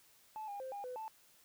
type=tone with pitch steps; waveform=sine; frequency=867 / 809 / 523 / 809 / 502 / 880 Hz; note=A5 / G#5 / C5 / G#5 / B4 / A5; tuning=-26 / -46 / -1 / -46 / +28 / 0 cents; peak=-40 dBFS; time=0.36-1.08 s; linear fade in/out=0 ms; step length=120 ms; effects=tanh soft clip ceiling -38 dBFS + white hiss -66 dBFS RMS until 1.44 s